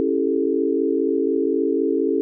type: chord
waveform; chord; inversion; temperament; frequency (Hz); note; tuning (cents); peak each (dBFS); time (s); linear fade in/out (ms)
sine; A dominant seventh; first; just; 275 / 330 / 396 / 440; C#4 / E4 / G4 / A4; -14 / +2 / +18 / 0; -23; 0-2.21; 0
effects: none